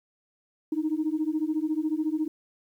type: beating tone pair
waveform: sine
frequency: 304.1 / 318.1 Hz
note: D#4 / D#4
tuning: -40 / +38 cents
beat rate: 14 Hz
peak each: -27 / -27 dBFS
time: 0.72-2.28 s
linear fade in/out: 5 ms
effects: tanh soft clip ceiling -18 dBFS + 10-bit